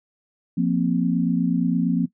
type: chord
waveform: sine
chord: F suspended fourth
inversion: none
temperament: equal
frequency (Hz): 174.61 / 233.1 / 261.6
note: F3 / Bb3 / C4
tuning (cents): 0 / 0 / 0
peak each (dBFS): -21 / -23 / -23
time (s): 0.57-2.06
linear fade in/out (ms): 10
effects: noise-tail reverb RT60 0.1 s tail -17 dB re dry